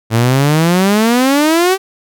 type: exponential sweep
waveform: sawtooth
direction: up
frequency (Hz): 110 to 392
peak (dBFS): -5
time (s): 0.1-1.78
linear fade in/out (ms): 50
effects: none